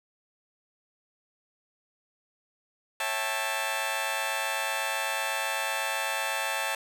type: chord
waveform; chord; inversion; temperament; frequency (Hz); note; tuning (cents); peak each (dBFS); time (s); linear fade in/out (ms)
15% pulse; A dominant seventh; first; just; 550 / 660 / 792 / 880; C#5 / E5 / G5 / A5; -14 / +2 / +18 / 0; -30 / -29 / -30 / -25; 3-6.75; 2
effects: none